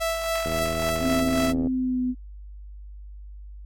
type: tone with tremolo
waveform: sawtooth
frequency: 659.3 Hz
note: E5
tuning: in tune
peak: -19 dBFS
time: 0-1.53 s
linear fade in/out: 20 ms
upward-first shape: sine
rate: 3.7 Hz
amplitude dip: 40%
type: click train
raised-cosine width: 2 ms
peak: -18 dBFS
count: 99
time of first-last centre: 0.46-1.671 s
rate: 80.9 Hz
type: tone with pitch glide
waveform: sine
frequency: 261.6 to 251.8 Hz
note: C4 to B3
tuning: 0 to +34 cents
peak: -22 dBFS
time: 1-2.15 s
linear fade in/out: 50 ms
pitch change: -66 cents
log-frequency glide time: 1.55-2.01 s
effects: added 50 Hz sine -38 dBFS peak until 3.65 s + AAC 64 kbps